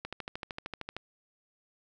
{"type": "click train", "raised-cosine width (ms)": 0.3, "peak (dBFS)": -21, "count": 13, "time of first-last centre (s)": [0.05, 0.966], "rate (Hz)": 13.1, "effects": []}